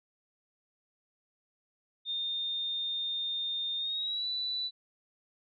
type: tone with pitch glide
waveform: sine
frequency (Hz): 3640 to 3969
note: A#7 to B7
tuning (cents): -42 to +8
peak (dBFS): -31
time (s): 2.05-4.71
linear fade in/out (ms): 50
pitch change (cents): +150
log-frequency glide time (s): 3.77-4.27
effects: none